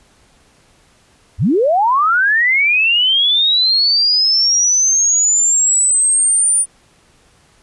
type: linear sweep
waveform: sine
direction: up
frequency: 61.2 to 9397 Hz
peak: -10 dBFS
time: 1.38-6.66 s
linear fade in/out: 50 ms
effects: pink hiss -52 dBFS RMS until 7.62 s + resampled to 24000 Hz